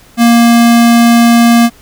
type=tone; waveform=square; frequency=234.4 Hz; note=A#3; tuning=10 cents sharp; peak=-4 dBFS; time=0.17-1.7 s; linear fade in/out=50 ms; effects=pink hiss -42 dBFS RMS until 1.81 s